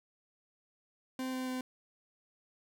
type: tone with pitch steps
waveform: 40% pulse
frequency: 259.1 / 257.5 / 255.8 Hz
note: C4 / C4 / C4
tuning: -17 / -28 / -39 cents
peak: -34 dBFS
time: 1.19-1.61 s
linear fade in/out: 2 ms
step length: 140 ms
effects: none